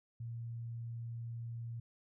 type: tone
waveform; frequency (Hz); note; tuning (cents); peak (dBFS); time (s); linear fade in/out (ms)
sine; 116.54; A#2; 0; -40; 0.2-1.8; 5
effects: none